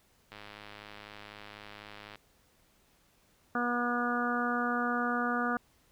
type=click train; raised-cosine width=0.3 ms; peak=-30 dBFS; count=192; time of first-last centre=0.32-2.157 s; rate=104 Hz
type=harmonic tone; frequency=241.7 Hz; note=B3; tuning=37 cents flat; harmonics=1 / 2 / 3 / 4 / 5 / 6 / 7; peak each=-33 / -38 / -36 / -44 / -34 / -34 / -44 dBFS; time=3.55-5.57 s; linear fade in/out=2 ms
effects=pink hiss -67 dBFS RMS until 5.91 s